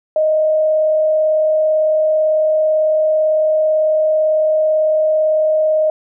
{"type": "tone with frequency modulation", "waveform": "sine", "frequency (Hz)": 622.3, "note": "D#5", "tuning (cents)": 0, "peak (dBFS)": -11, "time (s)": [0.16, 5.9], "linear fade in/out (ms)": 2, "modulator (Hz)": 38, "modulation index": 0.21, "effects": []}